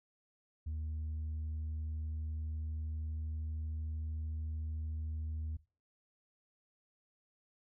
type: tone with pitch glide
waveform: sine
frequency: 77.78 to 78.37 Hz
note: D#2 to D#2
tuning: 0 to +13 cents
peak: -34 dBFS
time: 0.66-5.57 s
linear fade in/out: 10 ms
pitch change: +13 cents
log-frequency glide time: 0.94-4.22 s
effects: noise-tail reverb RT60 0.3 s tail -19 dB re dry + tanh soft clip ceiling -35 dBFS